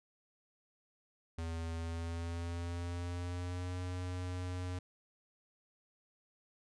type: tone with pitch glide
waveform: square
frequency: 82.5 to 90.49 Hz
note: E2 to F#2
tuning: +2 to -38 cents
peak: -38 dBFS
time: 1.38-4.79 s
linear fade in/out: 5 ms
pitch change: +160 cents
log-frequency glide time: 1.75-3.79 s
effects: resampled to 22050 Hz